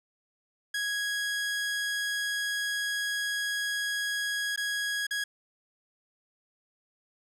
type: tone with dropouts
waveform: sawtooth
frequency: 1658 Hz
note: G#6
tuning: 3 cents flat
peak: -25 dBFS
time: 0.74-5.24 s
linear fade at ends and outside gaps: 5 ms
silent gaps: 4.561-4.575 / 5.068-5.108 s
effects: low-pass 11000 Hz 12 dB/octave + 11-bit